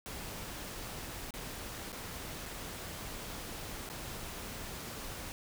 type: noise with dropouts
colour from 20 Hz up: pink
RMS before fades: -43 dBFS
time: 0.06-5.32 s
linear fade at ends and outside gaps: 0 ms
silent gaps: 1.307-1.339 / 1.921-1.928 / 2.456-2.46 / 3.89-3.899 s
effects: none